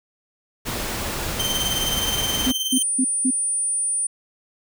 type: noise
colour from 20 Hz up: pink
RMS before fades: -27 dBFS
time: 0.65-2.52 s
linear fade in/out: 20 ms
type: tone with tremolo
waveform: sawtooth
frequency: 3114 Hz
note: G7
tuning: 12 cents flat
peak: -17 dBFS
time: 1.39-2.83 s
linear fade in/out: 10 ms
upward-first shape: sine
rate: 19 Hz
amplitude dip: 55%
type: tone bursts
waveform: sine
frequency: 256.9 Hz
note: C4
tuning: 32 cents flat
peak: -17 dBFS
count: 4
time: 2.46-3.308 s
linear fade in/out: 10 ms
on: 62 ms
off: 200 ms
type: tone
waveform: sine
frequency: 9300 Hz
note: D9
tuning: 18 cents flat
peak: -20 dBFS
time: 2.72-4.07 s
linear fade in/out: 5 ms
effects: none